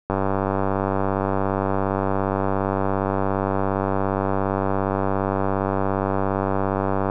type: click train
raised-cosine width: 1 ms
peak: -8 dBFS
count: 682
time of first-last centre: 0.1-7.099 s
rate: 97.3 Hz
effects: none